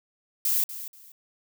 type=noise with echo; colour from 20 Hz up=violet; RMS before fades=-24 dBFS; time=0.45-0.64 s; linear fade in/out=2 ms; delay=240 ms; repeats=2; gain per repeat=-13 dB; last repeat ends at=1.12 s; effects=none